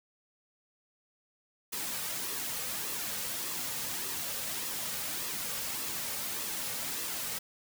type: noise with flanger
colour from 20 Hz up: white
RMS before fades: -36 dBFS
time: 1.72-7.39 s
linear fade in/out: 10 ms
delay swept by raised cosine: 1.3 to 3 ms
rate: 1.7 Hz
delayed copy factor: -0.5
effects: none